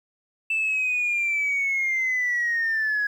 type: linear sweep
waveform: sine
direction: down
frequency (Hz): 2653 to 1661.2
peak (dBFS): -20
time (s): 0.5-3.07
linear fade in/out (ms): 5
effects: tanh soft clip ceiling -18 dBFS + 9-bit